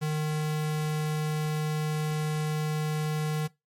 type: tone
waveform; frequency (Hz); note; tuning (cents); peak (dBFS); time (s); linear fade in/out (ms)
square; 153.3; D#3; -25; -27; 0.01-3.48; 20
effects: noise-tail reverb RT60 0.2 s tail -20 dB re dry + MP3 64 kbps